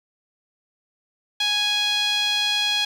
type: tone with band-pass filter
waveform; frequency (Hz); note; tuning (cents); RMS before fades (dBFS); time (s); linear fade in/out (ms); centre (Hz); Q
sawtooth; 830.6; G#5; 0; -22; 1.4-2.85; 5; 3500; 3.7
effects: 8-bit